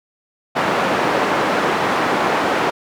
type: band-pass noise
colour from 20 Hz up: white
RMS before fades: -18 dBFS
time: 0.55-2.71 s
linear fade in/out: 20 ms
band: 200 to 1200 Hz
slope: 12 dB/octave
effects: none